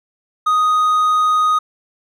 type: tone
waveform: triangle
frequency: 1246 Hz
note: D#6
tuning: 2 cents sharp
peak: -10 dBFS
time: 0.46-1.59 s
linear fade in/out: 10 ms
effects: none